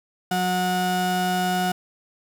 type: tone pair together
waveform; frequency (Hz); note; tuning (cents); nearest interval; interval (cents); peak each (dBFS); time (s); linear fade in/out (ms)
35% pulse; 182.25 / 729; F#3 / F#5; -26 / -26; 2 octaves; 2400; -23; 0.31-1.72; 5
effects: none